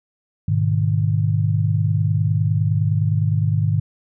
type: chord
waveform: sine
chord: G# minor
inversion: none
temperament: equal with one note detuned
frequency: 103.83 / 123.47 / 153.42 Hz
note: G#2 / B2 / D#3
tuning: 0 / 0 / -24 cents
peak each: -18 / -24 / -20 dBFS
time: 0.48-3.8 s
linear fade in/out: 5 ms
effects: none